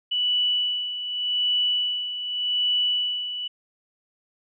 sine tone with tremolo, 2960 Hz, F#7, in tune, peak -19 dBFS, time 0.11-3.48 s, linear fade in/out 10 ms, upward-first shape sine, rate 0.85 Hz, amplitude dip 65%, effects none

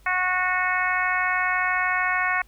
harmonic tone, 366.4 Hz, F#4, 17 cents flat, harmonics 2 / 3 / 4 / 5 / 6 / 7, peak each -29 / -27 / -27 / -26 / -27 / -35 dBFS, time 0.06-2.42 s, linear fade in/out 5 ms, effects added 50 Hz sine -50 dBFS peak until 2.47 s + pink hiss -59 dBFS RMS until 2.47 s

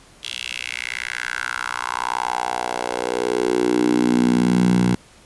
10% pulse tone with high-pass filter sweep, 60.9 Hz, B1, 24 cents flat, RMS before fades -21 dBFS, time 0.23-4.95 s, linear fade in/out 5 ms, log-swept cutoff 3200 to 150 Hz, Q 3.9, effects pink hiss -49 dBFS RMS until 5.25 s + resampled to 24000 Hz

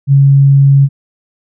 sine tone, 138.59 Hz, C#3, in tune, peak -3 dBFS, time 0.07-0.89 s, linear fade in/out 50 ms, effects none

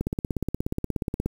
click train, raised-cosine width 3 ms, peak -13 dBFS, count 22, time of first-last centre 0.01-1.26 s, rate 16.8 Hz, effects 7-bit

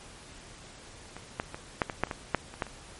clicks, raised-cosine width 0.5 ms, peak -26 / -14 / -22 / -9 / -17 / -9 / -29 / -17 / -8 / -27 / -13 / -28 dBFS, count 12, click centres 1.166 / 1.399 / 1.545 / 1.818 / 1.898 / 2.036 / 2.071 / 2.112 / 2.347 / 2.54 / 2.622 / 2.667 s, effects pink hiss -49 dBFS RMS until 2.99 s + MP3 48 kbps

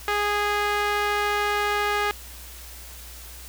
sawtooth tone with band-pass filter, 413.1 Hz, G#4, 9 cents flat, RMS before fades -24 dBFS, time 0.08-2.11 s, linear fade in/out 0 ms, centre 1600 Hz, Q 0.91, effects added 60 Hz sine -42 dBFS peak until 3.48 s + white hiss -43 dBFS RMS until 3.48 s

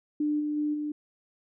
sine tone with level steps, 298.4 Hz, D4, 28 cents sharp, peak -24 / -27 / -25 / -29 dBFS, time 0.2-0.92 s, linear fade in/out 5 ms, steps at 0.39 / 0.56 / 0.73 s, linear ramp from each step 20 ms, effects none

